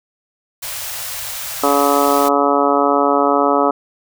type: band-stop noise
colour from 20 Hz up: white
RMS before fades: -26 dBFS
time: 0.62-2.29 s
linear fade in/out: 10 ms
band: 140 to 520 Hz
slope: 48 dB/octave
type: harmonic tone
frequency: 142 Hz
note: C#3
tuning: 42 cents sharp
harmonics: 2 / 3 / 4 / 5 / 6 / 7 / 8 / 9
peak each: -19 / -19 / -19 / -19 / -22 / -22 / -22 / -19 dBFS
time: 1.63-3.71 s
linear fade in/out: 5 ms
effects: none